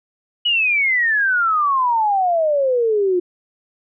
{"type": "exponential sweep", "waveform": "sine", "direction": "down", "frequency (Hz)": [2960, 349.5], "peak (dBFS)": -14, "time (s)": [0.45, 3.2], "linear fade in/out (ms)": 10, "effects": []}